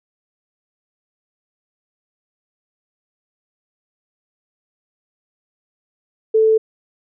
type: tone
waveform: sine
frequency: 440 Hz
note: A4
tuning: in tune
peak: -10 dBFS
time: 6.34-6.58 s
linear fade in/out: 10 ms
effects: none